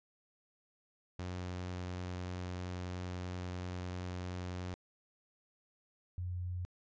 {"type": "tone pair in turn", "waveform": ["sawtooth", "sine"], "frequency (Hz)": [90.3, 89.62], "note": ["F#2", "F2"], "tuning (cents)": [-42, 45], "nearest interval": "unison", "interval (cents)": 13, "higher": "first", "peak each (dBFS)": [-35, -36], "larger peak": "first", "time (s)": [[1.19, 4.74], [6.18, 6.65]], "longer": "first", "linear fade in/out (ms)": 0, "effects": ["resampled to 16000 Hz"]}